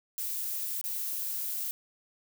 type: noise with dropouts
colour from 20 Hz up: violet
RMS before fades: -34 dBFS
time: 0.18-1.71 s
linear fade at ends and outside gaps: 0 ms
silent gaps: 0.813-0.84 s
effects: none